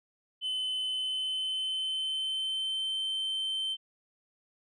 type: tone with pitch glide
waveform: sine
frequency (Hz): 3038 to 3100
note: F#7 to G7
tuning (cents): +45 to -20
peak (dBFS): -27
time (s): 0.41-3.77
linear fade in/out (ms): 50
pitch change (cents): +35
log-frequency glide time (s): 0.87-2.97
effects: tanh soft clip ceiling -29 dBFS